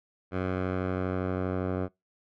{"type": "tone with low-pass filter sweep", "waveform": "10% pulse", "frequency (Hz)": 92.5, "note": "F#2", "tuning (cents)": 0, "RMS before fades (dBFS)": -30, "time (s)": [0.31, 1.89], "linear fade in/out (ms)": 50, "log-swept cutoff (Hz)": [1800, 1000], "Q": 0.99, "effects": ["noise-tail reverb RT60 0.2 s tail -24 dB re dry"]}